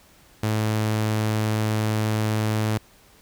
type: tone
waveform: sawtooth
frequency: 108.3 Hz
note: A2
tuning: 27 cents flat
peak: -17 dBFS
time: 0.43-2.78 s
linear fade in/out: 5 ms
effects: pink hiss -54 dBFS RMS until 3.21 s